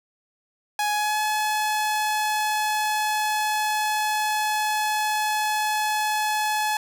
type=tone with pitch glide; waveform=sawtooth; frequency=836 to 853.1 Hz; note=G#5 to G#5; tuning=+11 to +46 cents; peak=-18 dBFS; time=0.79-6.77 s; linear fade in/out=2 ms; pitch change=+35 cents; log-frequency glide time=0.92-1.19 s; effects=none